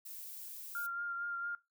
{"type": "noise", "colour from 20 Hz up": "violet", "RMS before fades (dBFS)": -47, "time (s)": [0.05, 0.87], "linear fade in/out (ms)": 10}
{"type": "tone with vibrato", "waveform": "sine", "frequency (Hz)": 1396.9, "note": "F6", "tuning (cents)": 0, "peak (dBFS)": -36, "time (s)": [0.75, 1.55], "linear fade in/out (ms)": 2, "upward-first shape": "sine", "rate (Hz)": 4.4, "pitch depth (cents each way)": 19}
{"effects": ["noise-tail reverb RT60 0.2 s tail -18 dB re dry"]}